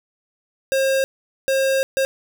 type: tone bursts at uneven times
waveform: square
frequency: 536 Hz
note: C5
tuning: 42 cents sharp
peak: -17 dBFS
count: 3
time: 0.72-1.04 / 1.48-1.83 / 1.97-2.05 s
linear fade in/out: 0 ms
effects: none